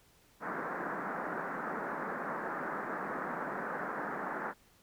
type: band-pass noise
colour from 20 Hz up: white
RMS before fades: -38 dBFS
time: 0.4-4.54 s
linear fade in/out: 50 ms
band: 160 to 1700 Hz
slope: 48 dB/octave
effects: pink hiss -65 dBFS RMS until 4.82 s